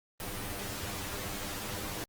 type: noise with comb filter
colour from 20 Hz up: pink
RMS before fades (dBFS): -38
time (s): 0.2-2.04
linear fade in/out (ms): 0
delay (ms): 10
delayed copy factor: +0.85
effects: Opus 32 kbps